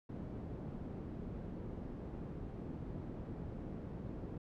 white low-pass noise, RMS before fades -45 dBFS, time 0.09-4.38 s, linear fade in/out 5 ms, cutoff 260 Hz, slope 12 dB/octave, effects none

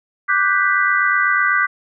sine chord, G major seventh, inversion second, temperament equal, 1174.7 / 1480 / 1568 / 1975.5 Hz, D6 / F#6 / G6 / B6, 0 / 0 / 0 / 0 cents, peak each -19 dBFS, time 0.28-1.67 s, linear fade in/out 20 ms, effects none

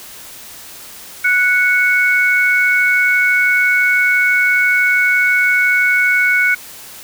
sine tone pair together, 1477.1 / 2217 Hz, F#6 / C#7, -3 / 0 cents, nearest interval perfect fifth, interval 703 cents, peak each -13 dBFS, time 1.24-6.55 s, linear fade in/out 10 ms, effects white hiss -35 dBFS RMS until 7.03 s

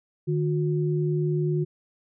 sine tone pair together, 151.7 / 360.8 Hz, D#3 / F#4, -44 / -44 cents, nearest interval octave + minor third, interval 1500 cents, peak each -23 / -27 dBFS, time 0.27-1.65 s, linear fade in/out 20 ms, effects none

